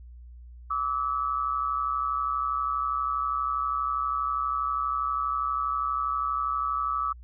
sine tone pair together, 1157.6 / 1290 Hz, D6 / E6, -25 / -38 cents, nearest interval major second, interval 187 cents, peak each -28 dBFS, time 0.7-7.13 s, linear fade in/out 10 ms, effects added 60 Hz sine -43 dBFS peak until 7.23 s

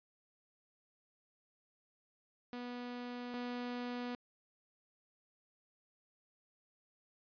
sawtooth tone pair in turn, 244.6 / 244.6 Hz, B3 / B3, -16 / -16 cents, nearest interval unison, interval 0 cents, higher neither, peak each -38 / -35 dBFS, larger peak second, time 2.53-3.34 / 3.34-4.15 s, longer neither, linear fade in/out 0 ms, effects resampled to 11025 Hz

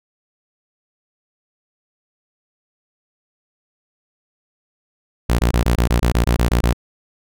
sawtooth tone bursts, 59.2 Hz, A#1, 27 cents sharp, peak -9 dBFS, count 12, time 5.29-6.732 s, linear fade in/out 10 ms, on 100 ms, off 22 ms, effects none

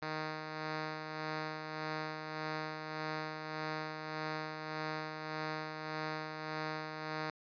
5% pulse tone with tremolo, 155.56 Hz, D#3, in tune, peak -25 dBFS, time 0.02-7.3 s, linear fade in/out 2 ms, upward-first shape sine, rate 1.7 Hz, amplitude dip 45%, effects resampled to 11025 Hz

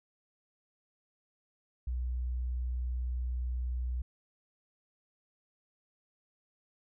sine tone, 61.74 Hz, B1, in tune, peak -31 dBFS, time 1.87-4.02 s, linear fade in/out 5 ms, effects none

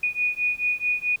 sine beating tone pair, 2463 / 2467.6 Hz, D#7 / D#7, -18 / -15 cents, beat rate 4.6 Hz, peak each -25 dBFS, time 0.03-1.16 s, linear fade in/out 5 ms, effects pink hiss -54 dBFS RMS until 1.2 s

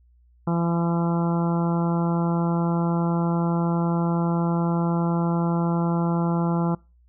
harmonic tone, 169.5 Hz, E3, 49 cents sharp, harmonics 1 / 2 / 3 / 4 / 5 / 6 / 7 / 8, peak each -21 / -29 / -34 / -35 / -33 / -35 / -39 / -38 dBFS, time 0.47-6.75 s, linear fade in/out 5 ms, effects noise-tail reverb RT60 0.3 s tail -25 dB re dry + added 60 Hz sine -54 dBFS peak until 7.08 s

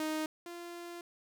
sawtooth tone pair in turn, 311.1 / 345.5 Hz, D#4 / F4, 0 / -19 cents, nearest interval major second, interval 181 cents, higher second, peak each -29 / -39 dBFS, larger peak first, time 0-0.26 / 0.46-1.01 s, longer second, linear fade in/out 2 ms, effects none

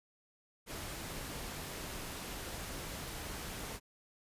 pink noise, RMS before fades -43 dBFS, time 0.66-3.8 s, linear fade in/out 50 ms, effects resampled to 32000 Hz

